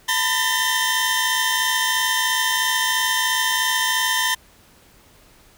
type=tone cluster; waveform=sawtooth; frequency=903 / 999 / 1792 / 1855 / 3141 Hz; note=A5 / B5 / A6 / A#6 / G7; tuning=+45 / +20 / +31 / -9 / +3 cents; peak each=-25 / -21 / -19 / -25 / -21 dBFS; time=0.08-4.35 s; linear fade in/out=10 ms; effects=pink hiss -52 dBFS RMS until 5.57 s